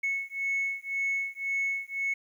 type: beating tone pair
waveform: sine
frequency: 2200 / 2201.9 Hz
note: C#7 / C#7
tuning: -14 / -12 cents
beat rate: 1.9 Hz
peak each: -30 dBFS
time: 0.03-2.14 s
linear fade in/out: 10 ms
effects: tanh soft clip ceiling -23 dBFS + 10-bit